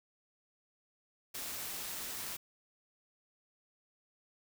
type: noise with amplitude modulation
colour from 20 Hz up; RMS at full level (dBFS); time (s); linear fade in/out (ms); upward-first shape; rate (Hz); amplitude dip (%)
white; -40; 1.34-2.37; 10; sine; 188; 30
effects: none